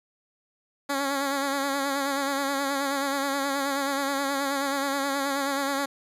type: tone with vibrato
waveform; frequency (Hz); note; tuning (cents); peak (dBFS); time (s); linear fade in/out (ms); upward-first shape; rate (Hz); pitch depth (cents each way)
10% pulse; 277.2; C#4; 0; -17; 0.89-5.86; 10; sine; 9.4; 42
effects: resampled to 32000 Hz